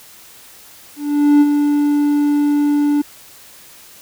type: tone with ADSR envelope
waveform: triangle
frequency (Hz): 291.7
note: D4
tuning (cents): -12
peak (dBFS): -4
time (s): 0.96-3.02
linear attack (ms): 450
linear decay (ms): 38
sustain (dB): -6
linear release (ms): 10
effects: white hiss -42 dBFS RMS until 4.01 s